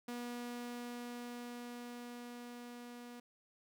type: tone with level ramp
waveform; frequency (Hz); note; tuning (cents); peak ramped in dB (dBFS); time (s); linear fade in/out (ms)
sawtooth; 241.6; B3; -38; -37 to -45; 0.08-3.2; 5
effects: none

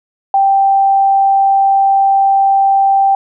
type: tone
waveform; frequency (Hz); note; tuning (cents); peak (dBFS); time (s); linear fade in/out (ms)
sine; 784; G5; 0; -7; 0.34-3.15; 2
effects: none

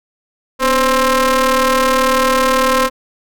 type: ring-modulated tone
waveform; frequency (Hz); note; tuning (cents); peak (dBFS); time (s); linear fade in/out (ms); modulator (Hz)
sawtooth; 267.7; C4; +40; -4; 0.59-2.9; 50; 784
effects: none

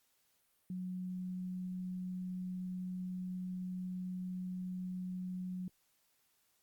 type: tone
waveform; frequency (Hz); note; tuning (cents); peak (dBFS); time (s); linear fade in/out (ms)
sine; 183; F#3; -19; -38; 0.7-5.68; 2
effects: white hiss -75 dBFS RMS until 6.62 s + Opus 48 kbps

